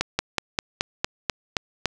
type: slowing click train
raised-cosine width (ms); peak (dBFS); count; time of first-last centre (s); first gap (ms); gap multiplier
0.2; -4; 9; 0.01-1.857; 180; 1.07
effects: none